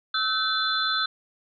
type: tone cluster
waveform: sine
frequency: 1302 / 1527 / 3515 / 4072 Hz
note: E6 / G6 / A7 / C8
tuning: -22 / -46 / -2 / -48 cents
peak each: -28 dBFS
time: 0.14-1.06 s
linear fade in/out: 5 ms
effects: none

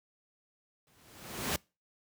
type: noise with exponential growth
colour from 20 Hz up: pink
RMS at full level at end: -29 dBFS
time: 0.87-1.56 s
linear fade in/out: 1 ms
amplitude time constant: 150 ms
effects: noise-tail reverb RT60 0.3 s tail -26 dB re dry + high-pass 80 Hz 12 dB/octave

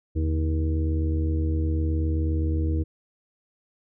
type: harmonic tone with a mistuned harmonic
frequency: 79.3 Hz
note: D#2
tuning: 33 cents sharp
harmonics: 1 / 2 / 3 / 4 / 5 / 6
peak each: -22 / -36 / -39 / -30 / -42 / -38 dBFS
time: 0.15-2.84 s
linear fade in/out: 20 ms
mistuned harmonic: 2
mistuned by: -130 cents
effects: none

